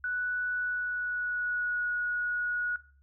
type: tone with pitch glide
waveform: sine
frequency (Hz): 1480 to 1456.3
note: F#6 to F#6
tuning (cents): 0 to -28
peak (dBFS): -29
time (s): 0.04-2.76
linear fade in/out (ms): 2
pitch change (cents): -28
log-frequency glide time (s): 0.48-1.91
effects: noise-tail reverb RT60 0.4 s tail -17 dB re dry + added 69 Hz sine -59 dBFS peak until 3.02 s